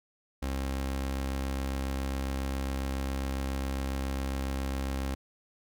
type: tone pair together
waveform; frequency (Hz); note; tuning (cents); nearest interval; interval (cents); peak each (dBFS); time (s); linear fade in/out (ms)
sawtooth; 67.3 / 134.6; C2 / C3; +49 / +49; octave; 1200; -26 / -36; 0.42-5.15; 10
effects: none